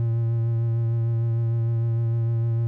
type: tone with vibrato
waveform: triangle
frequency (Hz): 115.5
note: A#2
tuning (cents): -16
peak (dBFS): -18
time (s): 0-2.67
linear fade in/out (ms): 0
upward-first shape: triangle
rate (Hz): 6.6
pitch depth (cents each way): 23
effects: none